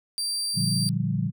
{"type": "tone", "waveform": "30% pulse", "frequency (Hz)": 4699, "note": "D8", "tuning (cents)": 0, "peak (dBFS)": -23, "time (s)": [0.18, 0.89], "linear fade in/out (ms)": 0}
{"type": "chord", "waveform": "sine", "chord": "G minor seventh", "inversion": "first", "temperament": "equal", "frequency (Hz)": [116.54, 146.83, 174.61, 196], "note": ["Bb2", "D3", "F3", "G3"], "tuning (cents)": [0, 0, 0, 0], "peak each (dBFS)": [-28, -28, -28, -30], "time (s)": [0.54, 1.32], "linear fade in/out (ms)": 50}
{"effects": []}